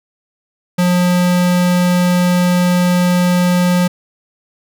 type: tone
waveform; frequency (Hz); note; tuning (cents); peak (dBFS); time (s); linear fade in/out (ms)
square; 178.5; F3; +38; -11; 0.78-3.88; 10
effects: none